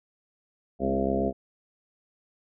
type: harmonic tone with a mistuned harmonic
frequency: 67.5 Hz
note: C#2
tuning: 45 cents flat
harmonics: 1 / 2 / 3 / 4 / 5 / 6 / 7 / 8 / 9 / 10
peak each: -35 / -40 / -30 / -31 / -35 / -30 / -36 / -33 / -39 / -30 dBFS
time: 0.79-1.33 s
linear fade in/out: 50 ms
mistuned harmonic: 4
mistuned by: -23 cents
effects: none